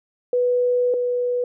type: tone pair in turn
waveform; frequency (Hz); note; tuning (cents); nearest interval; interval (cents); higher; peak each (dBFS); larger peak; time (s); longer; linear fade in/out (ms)
sine; 492.8 / 491.1; B4 / B4; -4 / -10; unison; 6; first; -16 / -19; first; 0.33-0.94 / 0.94-1.44; first; 2
effects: none